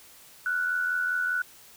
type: tone pair together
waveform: sine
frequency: 1396.9 / 1481.9 Hz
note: F6 / F#6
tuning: 0 / +2 cents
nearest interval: minor second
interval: 102 cents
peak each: -34 / -25 dBFS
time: 0.46-1.42 s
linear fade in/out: 2 ms
effects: white hiss -52 dBFS RMS until 1.76 s